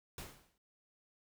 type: noise with exponential decay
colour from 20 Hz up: pink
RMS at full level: -43 dBFS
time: 0.18-0.58 s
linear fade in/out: 2 ms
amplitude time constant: 86 ms
effects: none